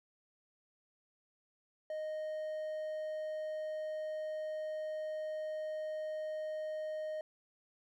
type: tone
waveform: triangle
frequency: 620 Hz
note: D#5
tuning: 6 cents flat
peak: -35 dBFS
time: 1.9-7.21 s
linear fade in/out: 2 ms
effects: none